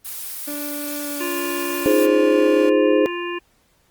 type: noise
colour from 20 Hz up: blue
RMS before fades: -30 dBFS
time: 0.04-2.07 s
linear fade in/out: 20 ms
type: tone with pitch glide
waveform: 30% pulse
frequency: 291.5 to 284 Hz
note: D4 to C#4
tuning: -13 to +42 cents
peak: -25 dBFS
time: 0.47-2.7 s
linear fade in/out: 10 ms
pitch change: -45 cents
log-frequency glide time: 1.02-1.37 s
type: harmonic tone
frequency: 349.2 Hz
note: F4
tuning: in tune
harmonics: 1 / 3 / 5 / 7 / 8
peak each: -26 / -31 / -33 / -34 / -35 dBFS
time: 1.2-3.39 s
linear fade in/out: 10 ms
type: chord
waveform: sine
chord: F minor seventh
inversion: third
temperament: equal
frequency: 311.1 / 349.2 / 415.3 / 523.3 Hz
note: Eb4 / F4 / Ab4 / C5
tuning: 0 / 0 / 0 / 0 cents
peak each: -18 dBFS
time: 1.86-3.06 s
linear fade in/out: 0 ms
effects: pink hiss -61 dBFS RMS until 3.9 s + Opus 24 kbps